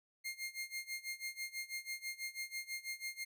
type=tone with tremolo; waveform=sawtooth; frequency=2121 Hz; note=C7; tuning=23 cents sharp; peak=-35 dBFS; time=0.24-3.25 s; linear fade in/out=20 ms; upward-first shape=sine; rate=6.1 Hz; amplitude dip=90%; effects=none